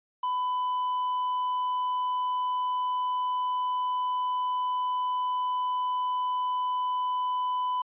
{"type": "tone with quantisation", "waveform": "triangle", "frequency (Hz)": 1000, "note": "B5", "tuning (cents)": 21, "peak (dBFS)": -24, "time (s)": [0.23, 7.82], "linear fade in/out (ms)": 5, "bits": 9, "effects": ["resampled to 8000 Hz"]}